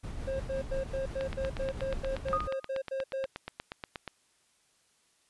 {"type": "noise with tremolo", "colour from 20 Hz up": "brown", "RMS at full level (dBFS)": -37, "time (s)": [0.03, 2.48], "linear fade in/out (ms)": 10, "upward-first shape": "sine", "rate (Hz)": 5.8, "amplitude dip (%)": 30}
{"type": "tone bursts", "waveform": "triangle", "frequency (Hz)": 535, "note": "C5", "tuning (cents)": 38, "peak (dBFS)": -29, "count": 14, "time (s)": [0.27, 3.26], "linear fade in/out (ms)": 10, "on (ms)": 130, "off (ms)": 90}
{"type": "click train", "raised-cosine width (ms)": 0.3, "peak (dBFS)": -21, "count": 25, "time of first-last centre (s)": [1.21, 4.077], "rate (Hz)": 8.37}
{"type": "tone with exponential decay", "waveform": "sine", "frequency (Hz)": 1236, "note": "D#6", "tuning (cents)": -12, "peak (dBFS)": -24, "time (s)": [2.33, 2.68], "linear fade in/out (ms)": 0, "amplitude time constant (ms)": 76}
{"effects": ["white hiss -69 dBFS RMS until 5.29 s", "resampled to 24000 Hz"]}